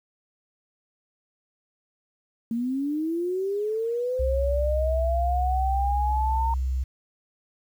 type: linear sweep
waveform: sine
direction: up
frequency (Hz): 225.4 to 920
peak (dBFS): -24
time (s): 2.51-6.54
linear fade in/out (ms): 2
type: tone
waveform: sine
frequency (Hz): 64.7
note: C2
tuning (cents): -19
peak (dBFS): -23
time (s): 4.19-6.84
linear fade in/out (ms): 10
effects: 9-bit